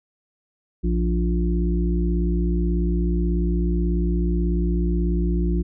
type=harmonic tone; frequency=58.27 Hz; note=A#1; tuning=in tune; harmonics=1 / 3 / 5 / 6; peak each=-20 / -24 / -31 / -29 dBFS; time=0.83-5.63 s; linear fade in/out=20 ms; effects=none